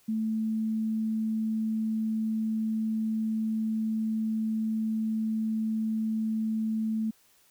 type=tone; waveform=sine; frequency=220 Hz; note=A3; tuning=in tune; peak=-26 dBFS; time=0.08-7.11 s; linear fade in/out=10 ms; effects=white hiss -63 dBFS RMS until 7.5 s